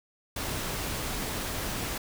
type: noise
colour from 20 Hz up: pink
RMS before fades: -33 dBFS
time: 0.36-1.98 s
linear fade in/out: 5 ms
effects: none